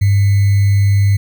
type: tone with sample-and-hold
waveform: sine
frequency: 100 Hz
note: G2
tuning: 35 cents sharp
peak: -8 dBFS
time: 0.01-1.17 s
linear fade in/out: 10 ms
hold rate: 2100 Hz
effects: none